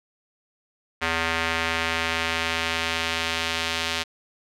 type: tone with band-pass filter sweep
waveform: square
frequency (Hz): 82.41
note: E2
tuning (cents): 0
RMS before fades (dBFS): -26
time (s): 1.01-4.04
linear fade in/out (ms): 20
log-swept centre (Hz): 2000 to 3400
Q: 1.2
effects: none